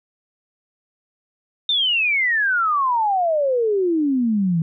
sine exponential sweep, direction down, 3667 to 158.6 Hz, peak -16 dBFS, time 1.69-4.62 s, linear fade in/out 2 ms, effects none

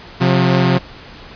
sawtooth tone pair together, 133.25 / 179.1 Hz, C3 / F3, +32 / +44 cents, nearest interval perfect fourth, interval 512 cents, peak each -10 dBFS, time 0.2-0.79 s, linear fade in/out 20 ms, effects pink hiss -37 dBFS RMS until 1.35 s + resampled to 11025 Hz

